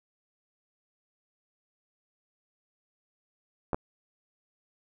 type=clicks; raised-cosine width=1 ms; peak=-15 dBFS; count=2; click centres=3.732 / 3.745 s; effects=none